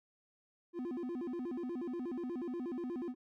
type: tone with vibrato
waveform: triangle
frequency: 294.3 Hz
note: D4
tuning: 4 cents sharp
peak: -35 dBFS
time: 0.73-3.15 s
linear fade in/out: 50 ms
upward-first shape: square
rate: 8.3 Hz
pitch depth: 280 cents each way
effects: none